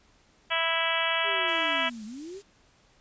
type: harmonic tone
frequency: 329.4 Hz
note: E4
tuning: 1 cent flat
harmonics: 2 / 3 / 4 / 5 / 6 / 7 / 8 / 9 / 10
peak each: -33 / -33 / -33 / -33 / -33 / -33 / -33 / -33 / -33 dBFS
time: 0.5-1.9 s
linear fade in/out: 20 ms
type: linear two-way sweep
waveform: sine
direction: down then up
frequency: 415.9 to 206.5 to 415.9 Hz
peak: -37 dBFS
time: 1.23-2.42 s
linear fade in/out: 50 ms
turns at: 2.05 s
type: noise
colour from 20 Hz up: blue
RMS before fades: -47 dBFS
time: 1.47-2.43 s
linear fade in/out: 20 ms
effects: pink hiss -62 dBFS RMS until 3 s + resampled to 16000 Hz